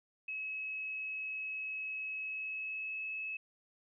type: tone with pitch glide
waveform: sine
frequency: 2571 to 2589 Hz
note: E7 to E7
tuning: -44 to -32 cents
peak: -37 dBFS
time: 0.28-3.37 s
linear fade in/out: 5 ms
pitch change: +12 cents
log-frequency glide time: 2.19-3.01 s
effects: none